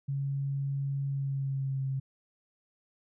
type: tone with pitch glide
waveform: sine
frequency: 138.59 to 134.33 Hz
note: C#3 to C3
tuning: 0 to +46 cents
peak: -29 dBFS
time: 0.08-2 s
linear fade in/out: 10 ms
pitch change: -54 cents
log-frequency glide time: 1.07-1.84 s
effects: none